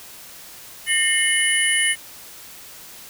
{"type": "tone cluster", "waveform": "sine", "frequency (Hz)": [1820, 2133, 2969, 9740], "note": ["A#6", "C7", "F#7", "D#9"], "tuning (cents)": [-42, 33, 5, -38], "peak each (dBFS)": -22, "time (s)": [0.86, 1.96], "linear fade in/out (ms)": 50, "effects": ["white hiss -41 dBFS RMS until 3.09 s"]}